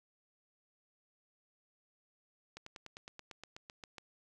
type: slowing click train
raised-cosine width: 0.2 ms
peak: -30 dBFS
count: 13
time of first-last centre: 2.57-3.982 s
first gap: 94 ms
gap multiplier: 1.04
effects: none